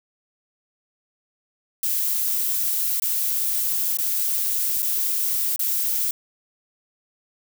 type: noise with dropouts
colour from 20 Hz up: violet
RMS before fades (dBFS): -23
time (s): 1.83-6.11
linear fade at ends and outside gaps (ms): 2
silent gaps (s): 2.999-3.02 / 3.972-3.986 / 4.822-4.827 / 5.561-5.593
effects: none